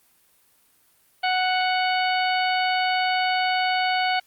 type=harmonic tone; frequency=740 Hz; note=F#5; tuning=in tune; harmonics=1 / 2 / 3 / 4 / 5 / 6; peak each=-22 / -28 / -28 / -30 / -37 / -33 dBFS; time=1.23-4.2 s; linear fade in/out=10 ms; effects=white hiss -61 dBFS RMS until 4.26 s + Opus 32 kbps